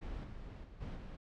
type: noise with level steps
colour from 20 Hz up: brown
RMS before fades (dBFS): -43 / -48 / -54 / -43 / -47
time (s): 0.01-1.17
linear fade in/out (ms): 20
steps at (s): 0.23 / 0.63 / 0.8 / 0.95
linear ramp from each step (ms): 20
effects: low-pass 4000 Hz 12 dB/octave